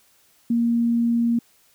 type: tone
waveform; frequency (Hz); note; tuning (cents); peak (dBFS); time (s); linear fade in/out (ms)
sine; 234.3; A#3; +9; -17; 0.5-1.39; 5
effects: white hiss -59 dBFS RMS until 1.74 s